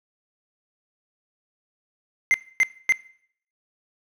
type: tone bursts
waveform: triangle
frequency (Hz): 2083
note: C7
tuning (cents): -8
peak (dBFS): -13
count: 3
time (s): 2.31-2.923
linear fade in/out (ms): 0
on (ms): 31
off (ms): 260
effects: noise-tail reverb RT60 0.6 s tail -20 dB re dry